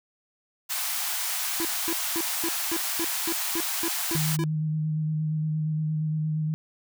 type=high-pass noise; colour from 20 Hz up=white; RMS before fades=-29 dBFS; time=0.69-4.37 s; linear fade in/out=20 ms; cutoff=650 Hz; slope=96 dB/octave
type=tone bursts; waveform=square; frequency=333.4 Hz; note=E4; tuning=20 cents sharp; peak=-28 dBFS; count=11; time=1.6-4.439 s; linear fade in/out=0 ms; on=49 ms; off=230 ms
type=tone with vibrato; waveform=sine; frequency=155.1 Hz; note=D#3; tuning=5 cents flat; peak=-24 dBFS; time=4.15-6.54 s; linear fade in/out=0 ms; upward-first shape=square; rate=8.6 Hz; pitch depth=15 cents each way
effects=none